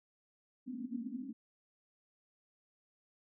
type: band-pass noise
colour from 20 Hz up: white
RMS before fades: -42 dBFS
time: 0.66-1.33 s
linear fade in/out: 20 ms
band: 220 to 270 Hz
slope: 96 dB/octave
effects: none